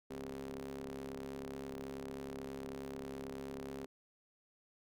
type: ring-modulated tone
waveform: sawtooth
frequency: 69.3 Hz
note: C#2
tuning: in tune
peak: -36 dBFS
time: 0.1-3.86 s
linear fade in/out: 10 ms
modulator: 330 Hz
effects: none